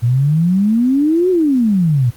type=exponential two-way sweep; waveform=sine; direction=up then down; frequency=114.8 to 377.5 to 114.8 Hz; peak=-10 dBFS; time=0.02-2.11 s; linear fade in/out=20 ms; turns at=1.3 s; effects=pink hiss -43 dBFS RMS until 2.16 s + Opus 24 kbps